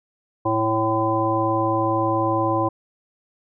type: harmonic tone with a mistuned harmonic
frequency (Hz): 110.4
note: A2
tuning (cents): +6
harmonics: 1 / 3 / 5 / 7 / 9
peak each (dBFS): -27 / -23 / -25 / -26 / -23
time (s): 0.45-2.69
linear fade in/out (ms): 10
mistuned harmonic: 9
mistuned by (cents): +37
effects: none